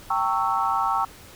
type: chord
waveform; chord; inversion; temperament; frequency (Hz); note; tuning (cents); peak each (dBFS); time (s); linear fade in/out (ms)
sine; G diminished seventh; none; equal with one note detuned; 784 / 909.5 / 1108.7 / 1318.5; G5 / Bb5 / Db6 / Fb6; 0 / -43 / 0 / 0; -26; 0.1-1.05; 5
effects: pink hiss -46 dBFS RMS until 1.35 s